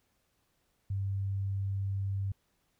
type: tone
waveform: sine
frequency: 98 Hz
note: G2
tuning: in tune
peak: -30 dBFS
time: 0.9-2.32 s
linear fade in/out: 5 ms
effects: pink hiss -75 dBFS RMS until 2.79 s